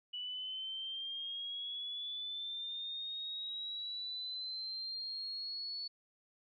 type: linear sweep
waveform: sine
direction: up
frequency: 2950 to 4435 Hz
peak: -39 dBFS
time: 0.13-5.88 s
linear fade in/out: 10 ms
effects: none